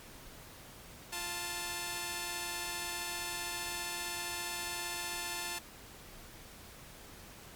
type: tone pair together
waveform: 5% pulse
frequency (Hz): 349.2 / 880.6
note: F4 / A5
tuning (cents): 0 / +1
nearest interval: octave + major third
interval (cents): 1601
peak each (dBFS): -30 / -26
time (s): 1.12-5.59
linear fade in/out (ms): 10
effects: pink hiss -52 dBFS RMS until 7.55 s + MP3 96 kbps